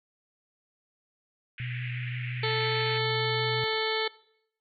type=band-pass noise; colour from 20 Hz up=white; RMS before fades=-41 dBFS; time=1.58-2.98 s; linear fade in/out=2 ms; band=1700 to 2700 Hz; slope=48 dB/octave
type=tone with vibrato; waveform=sine; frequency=123.1 Hz; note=B2; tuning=5 cents flat; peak=-32 dBFS; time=1.6-3.64 s; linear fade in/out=0 ms; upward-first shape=sine; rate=5.6 Hz; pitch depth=12 cents each way
type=harmonic tone; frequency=439.6 Hz; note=A4; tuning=2 cents flat; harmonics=1 / 2 / 3 / 4 / 5 / 7 / 8 / 9 / 10; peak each=-30 / -35 / -38 / -36 / -34 / -36 / -37 / -39 / -38 dBFS; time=2.43-4.08 s; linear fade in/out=5 ms
effects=noise-tail reverb RT60 0.7 s tail -21 dB re dry